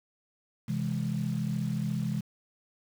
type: chord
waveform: sine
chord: C augmented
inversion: none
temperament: equal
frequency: 130.81 / 164.81 / 207.7 Hz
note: C3 / E3 / G#3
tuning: 0 / 0 / 0 cents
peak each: -32 dBFS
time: 0.68-2.21 s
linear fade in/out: 10 ms
effects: tanh soft clip ceiling -19 dBFS + 8-bit